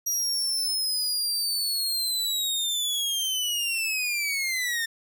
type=linear sweep; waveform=sawtooth; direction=down; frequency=5750 to 1801 Hz; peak=-22 dBFS; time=0.06-4.86 s; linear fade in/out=10 ms; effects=none